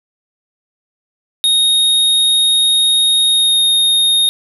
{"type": "tone with pitch glide", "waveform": "square", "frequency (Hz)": [3729, 3705], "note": ["A#7", "A#7"], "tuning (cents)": [0, -11], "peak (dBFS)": -10, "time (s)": [1.44, 4.29], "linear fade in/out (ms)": 0, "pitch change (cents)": -11, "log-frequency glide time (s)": [3.28, 3.62], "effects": []}